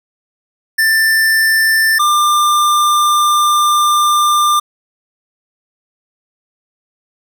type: tone pair in turn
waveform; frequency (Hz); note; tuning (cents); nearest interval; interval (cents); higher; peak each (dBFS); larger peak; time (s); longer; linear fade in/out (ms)
square; 1777 / 1194.7; A6 / D6; +17 / +29; perfect fifth; 688; first; -10; neither; 0.78-1.99 / 1.99-4.6; second; 10
effects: none